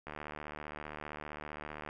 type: click train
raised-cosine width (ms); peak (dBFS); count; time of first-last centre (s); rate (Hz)
0.5; -27; 138; 0.07-1.889; 75.3
effects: none